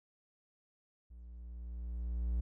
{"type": "tone with level ramp", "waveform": "triangle", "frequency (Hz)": 59.1, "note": "A#1", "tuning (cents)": 24, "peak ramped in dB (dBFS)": [-48, -28], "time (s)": [1.1, 2.41], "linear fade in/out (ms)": 10, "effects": []}